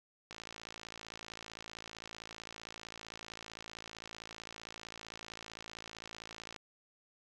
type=click train; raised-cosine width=0.2 ms; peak=-28 dBFS; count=348; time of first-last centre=0.31-6.562 s; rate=55.5 Hz; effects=none